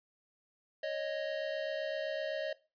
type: tone pair together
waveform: square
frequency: 554 / 621.8 Hz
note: C#5 / D#5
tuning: -1 / -1 cents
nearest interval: major second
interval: 200 cents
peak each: -39 / -37 dBFS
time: 0.83-2.53 s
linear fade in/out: 5 ms
effects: noise-tail reverb RT60 0.3 s tail -19 dB re dry + resampled to 11025 Hz